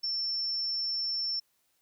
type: tone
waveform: sine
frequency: 5390 Hz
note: E8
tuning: 38 cents sharp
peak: -29 dBFS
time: 0.03-1.4 s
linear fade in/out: 10 ms
effects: white hiss -73 dBFS RMS until 1.81 s